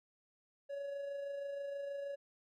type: tone with amplitude modulation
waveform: triangle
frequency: 562 Hz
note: C#5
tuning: 24 cents sharp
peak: -36 dBFS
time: 0.69-2.16 s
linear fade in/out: 20 ms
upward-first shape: sine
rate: 26.3 Hz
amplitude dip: 35%
effects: none